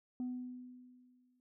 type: tone with exponential decay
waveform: sine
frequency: 250 Hz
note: B3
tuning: 21 cents sharp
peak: -33 dBFS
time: 0.2-1.4 s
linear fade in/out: 1 ms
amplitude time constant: 260 ms
effects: tanh soft clip ceiling -34 dBFS